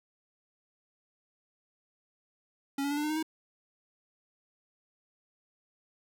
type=tone with pitch steps; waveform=square; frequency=277.2 / 283.5 / 290 / 296.6 / 303.3 / 310.2 / 317.3 Hz; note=C#4 / C#4 / D4 / D4 / D#4 / D#4 / D#4; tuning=0 / +39 / -22 / +17 / -44 / -5 / +34 cents; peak=-30 dBFS; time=2.78-3.228 s; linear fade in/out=5 ms; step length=64 ms; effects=none